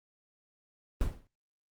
brown noise with exponential decay, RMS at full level -25 dBFS, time 1.01-1.27 s, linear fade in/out 1 ms, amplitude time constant 55 ms, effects noise-tail reverb RT60 0.2 s tail -26 dB re dry + Opus 24 kbps

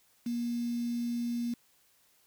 sine tone with quantisation, 237.7 Hz, A#3, 34 cents sharp, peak -30 dBFS, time 0.26-1.54 s, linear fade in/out 5 ms, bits 8, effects white hiss -67 dBFS RMS until 2.26 s

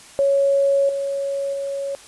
sine tone with level steps, 555 Hz, C#5, 2 cents sharp, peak -14 / -21 / -23 dBFS, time 0.19-1.95 s, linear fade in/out 0 ms, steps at 0.89 / 1.53 s, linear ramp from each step 2 ms, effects white hiss -44 dBFS RMS until 2.07 s + resampled to 24000 Hz

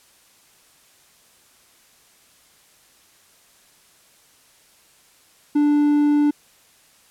triangle tone, 293.7 Hz, D4, in tune, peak -12 dBFS, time 5.55-6.31 s, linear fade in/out 10 ms, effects white hiss -55 dBFS RMS until 7.1 s + low-pass 12000 Hz 12 dB/octave

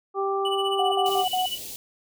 harmonic tone, 392 Hz, G4, in tune, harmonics 1 / 2 / 3, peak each -25 / -29 / -29 dBFS, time 0.14-1.25 s, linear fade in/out 50 ms
triangle tone with tremolo, 2960 Hz, F#7, in tune, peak -24 dBFS, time 0.45-1.58 s, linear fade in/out 2 ms, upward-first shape sine, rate 15 Hz, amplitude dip 80%
sine tone bursts, 738 Hz, F#5, 5 cents flat, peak -22 dBFS, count 4, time 0.79-1.46 s, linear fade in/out 5 ms, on 130 ms, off 50 ms
white band-stop noise, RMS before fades -37 dBFS, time 1.06-1.76 s, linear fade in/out 0 ms, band 670 to 2700 Hz, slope 24 dB/octave
effects none

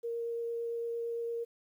sine tone with vibrato, 466.2 Hz, A#4, in tune, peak -33 dBFS, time 0.03-1.45 s, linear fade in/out 20 ms, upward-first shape triangle, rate 8.8 Hz, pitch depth 8 cents each way, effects 11-bit

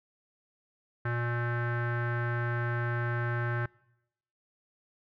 square tone with low-pass filter, 119.4 Hz, A#2, 42 cents sharp, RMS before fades -31 dBFS, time 1.05-3.66 s, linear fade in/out 5 ms, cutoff 1600 Hz, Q 5.6, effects noise-tail reverb RT60 0.9 s tail -25 dB re dry

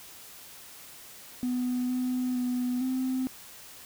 triangle tone with pitch steps, 249.1 / 252.2 / 248.3 / 258.8 Hz, B3 / B3 / B3 / C4, +15 / +36 / +9 / -19 cents, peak -23 dBFS, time 1.43-3.27 s, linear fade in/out 0 ms, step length 460 ms, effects tanh soft clip ceiling -23 dBFS + white hiss -48 dBFS RMS until 3.85 s

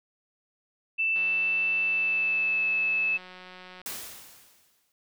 sine tone with pitch glide, 2653 to 2613 Hz, E7 to E7, +10 to -16 cents, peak -23 dBFS, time 0.98-3.18 s, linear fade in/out 20 ms, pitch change -26 cents, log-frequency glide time 1.76-2.65 s
click train, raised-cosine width 0.3 ms, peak -30 dBFS, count 487, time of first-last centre 1.16-3.816 s, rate 183 Hz
white noise with exponential decay, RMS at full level -34 dBFS, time 3.86-4.92 s, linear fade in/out 1 ms, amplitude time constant 230 ms
effects none

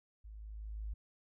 sine tone with level ramp, 53.1 Hz, G#1, 39 cents sharp, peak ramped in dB -48 to -37 dBFS, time 0.24-0.94 s, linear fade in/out 10 ms, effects none

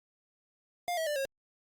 square tone with pitch steps, 704 / 645.6 / 592 / 542.9 Hz, F5 / E5 / D5 / C#5, +14 / -36 / +14 / -36 cents, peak -31 dBFS, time 0.88-1.252 s, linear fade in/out 0 ms, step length 93 ms, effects Opus 48 kbps

